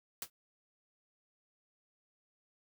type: noise with exponential decay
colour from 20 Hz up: white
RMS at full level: -35 dBFS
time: 0.22-0.3 s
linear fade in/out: 2 ms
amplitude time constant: 16 ms
effects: none